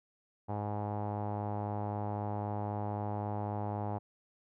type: tone with low-pass filter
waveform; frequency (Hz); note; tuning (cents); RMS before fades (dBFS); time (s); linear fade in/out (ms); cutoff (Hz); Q
sawtooth; 103.83; G#2; 0; -36; 0.48-3.99; 20; 820; 4.3
effects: none